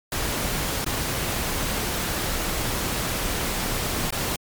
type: noise with dropouts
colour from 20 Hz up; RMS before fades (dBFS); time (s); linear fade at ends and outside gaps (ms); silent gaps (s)
pink; -26; 0.12-4.36; 2; 0.845-0.863 / 4.106-4.124
effects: MP3 96 kbps